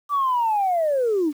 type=linear sweep; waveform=sine; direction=down; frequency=1174.7 to 276.3 Hz; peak=-17 dBFS; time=0.09-1.33 s; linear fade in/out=50 ms; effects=tanh soft clip ceiling -14 dBFS + 8-bit